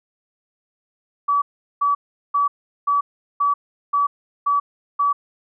sine tone bursts, 1145 Hz, D6, 44 cents flat, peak -15 dBFS, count 8, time 1.28-5.13 s, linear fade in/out 10 ms, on 140 ms, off 390 ms, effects none

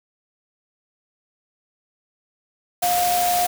sine tone in noise, 711 Hz, F5, 31 cents sharp, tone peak -18 dBFS, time 2.82-3.47 s, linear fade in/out 10 ms, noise white, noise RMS -25 dBFS, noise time 2.82-3.47 s, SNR +4 dB, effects none

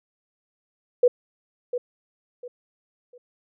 sine tone with echo, 491.4 Hz, B4, 9 cents flat, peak -12 dBFS, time 1.03-1.08 s, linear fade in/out 5 ms, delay 700 ms, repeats 3, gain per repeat -11 dB, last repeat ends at 3.18 s, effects none

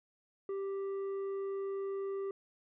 sine tone with tanh clipping, 392 Hz, G4, in tune, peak -36 dBFS, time 0.49-2.31 s, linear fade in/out 2 ms, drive 6 dB, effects none

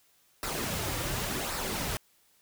pink noise with flanger, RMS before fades -33 dBFS, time 0.43-1.97 s, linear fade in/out 0 ms, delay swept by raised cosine 0.31 to 4.71 ms, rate 0.9 Hz, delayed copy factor -0.5, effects white hiss -66 dBFS RMS until 2.41 s

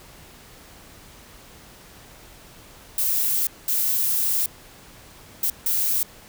violet noise bursts at uneven times, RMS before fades -22 dBFS, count 4, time 2.98-3.47 / 3.68-4.46 / 5.43-5.5 / 5.66-6.03 s, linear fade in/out 2 ms, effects pink hiss -47 dBFS RMS until 6.28 s

